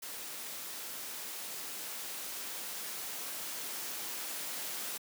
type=noise with level ramp; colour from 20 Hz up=white; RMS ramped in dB=-43 to -39 dBFS; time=0.02-4.98 s; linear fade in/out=10 ms; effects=high-pass 200 Hz 12 dB/octave